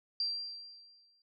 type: tone with exponential decay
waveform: sine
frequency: 4724 Hz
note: D8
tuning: 9 cents sharp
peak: -29 dBFS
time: 0.2-1.22 s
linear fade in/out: 2 ms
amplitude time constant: 220 ms
effects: none